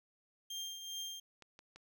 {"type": "tone with tremolo", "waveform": "30% pulse", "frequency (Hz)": 3194, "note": "G7", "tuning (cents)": 32, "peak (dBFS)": -36, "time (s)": [0.5, 1.2], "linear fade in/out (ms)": 5, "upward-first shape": "triangle", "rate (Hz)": 2.5, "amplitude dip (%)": 60}
{"type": "clicks", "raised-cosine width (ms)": 0.2, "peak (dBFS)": -37, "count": 3, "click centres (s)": [1.423, 1.591, 1.76]}
{"effects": []}